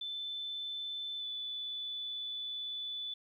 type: tone with pitch glide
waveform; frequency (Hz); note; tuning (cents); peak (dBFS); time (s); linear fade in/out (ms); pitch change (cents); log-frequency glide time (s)
sine; 3523 to 3479; A7 to A7; +1 to -20; -37; 0.01-3.14; 5; -21; 1.19-1.24
effects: 12-bit